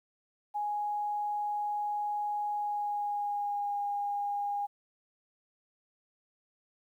sine tone with pitch glide, 830.6 to 814.4 Hz, G#5 to G#5, 0 to -34 cents, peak -30 dBFS, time 0.54-4.67 s, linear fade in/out 20 ms, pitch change -34 cents, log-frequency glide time 2.52-3.79 s, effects 11-bit

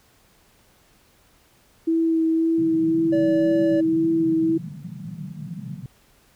sine tone with vibrato, 325.6 Hz, E4, 21 cents flat, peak -17 dBFS, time 1.87-4.58 s, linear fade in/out 10 ms, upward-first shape sine, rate 1.9 Hz, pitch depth 14 cents each way
pink band-pass noise, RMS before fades -34 dBFS, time 2.58-5.86 s, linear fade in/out 2 ms, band 140 to 200 Hz, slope 48 dB/octave
triangle tone, 576 Hz, D5, 34 cents flat, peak -20 dBFS, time 3.12-3.81 s, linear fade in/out 10 ms
effects pink hiss -58 dBFS RMS until 6.35 s

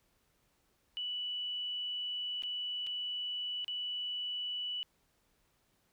sine tone with dropouts, 2960 Hz, F#7, in tune, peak -35 dBFS, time 0.97-4.83 s, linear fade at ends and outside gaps 0 ms, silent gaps 2.422-2.435 / 2.866-2.87 / 3.645-3.68 s, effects pink hiss -74 dBFS RMS until 5.92 s

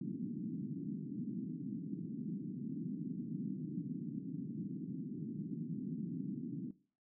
pink band-pass noise, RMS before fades -42 dBFS, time 0.01-6.71 s, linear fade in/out 2 ms, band 150 to 300 Hz, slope 48 dB/octave, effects noise-tail reverb RT60 0.4 s tail -17 dB re dry

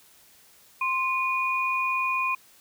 sine tone pair together, 1046.5 / 2456 Hz, C6 / D#7, 0 / -23 cents, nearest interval octave + minor third, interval 1477 cents, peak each -26 dBFS, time 0.81-2.35 s, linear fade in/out 5 ms, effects white hiss -56 dBFS RMS until 2.6 s

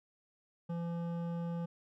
sine tone with hard clipping, 170 Hz, F3, 46 cents flat, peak -37 dBFS, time 0.69-1.66 s, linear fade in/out 10 ms, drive 12 dB, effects none

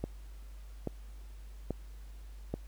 click train, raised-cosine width 2 ms, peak -20 dBFS, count 4, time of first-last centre 0.04-2.54 s, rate 1.2 Hz, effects added 50 Hz sine -45 dBFS peak until 2.67 s + pink hiss -63 dBFS RMS until 2.67 s

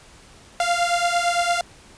sawtooth beating tone pair, 691 / 699.8 Hz, F5 / F5, -19 / +3 cents, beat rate 8.8 Hz, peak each -18 dBFS, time 0.6-1.61 s, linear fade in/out 2 ms, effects pink hiss -48 dBFS RMS until 1.97 s + resampled to 22050 Hz

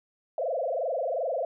sine tone with frequency modulation, 595 Hz, D5, 22 cents sharp, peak -26 dBFS, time 0.38-1.45 s, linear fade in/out 2 ms, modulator 22.7 Hz, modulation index 4.2, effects none

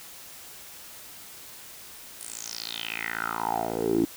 10% pulse tone with band-pass filter sweep, 56.4 Hz, A1, 44 cents sharp, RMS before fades -30 dBFS, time 2.21-4.05 s, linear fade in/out 0 ms, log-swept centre 10000 to 300 Hz, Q 6.1, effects white hiss -45 dBFS RMS until 4.16 s

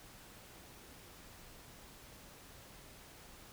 silence, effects pink hiss -56 dBFS RMS until 3.52 s

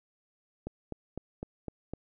click train, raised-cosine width 2 ms, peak -23 dBFS, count 6, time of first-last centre 0.67-1.936 s, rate 3.95 Hz, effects none

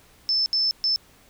sine tone bursts at uneven times, 5274 Hz, E8, in tune, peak -19 dBFS, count 3, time 0.29-0.46 / 0.53-0.71 / 0.84-0.96 s, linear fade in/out 0 ms, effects pink hiss -55 dBFS RMS until 1.29 s

